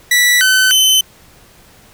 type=tone with pitch steps; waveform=sawtooth; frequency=1958 / 1521 / 3053 Hz; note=B6 / F#6 / G7; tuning=-15 / +47 / -46 cents; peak=-5 dBFS; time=0.11-1.01 s; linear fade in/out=5 ms; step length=300 ms; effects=pink hiss -45 dBFS RMS until 1.93 s